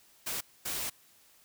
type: noise bursts at uneven times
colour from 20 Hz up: white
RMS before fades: -35 dBFS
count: 2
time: 0.26-0.41 / 0.65-0.9 s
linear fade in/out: 10 ms
effects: white hiss -62 dBFS RMS until 1.44 s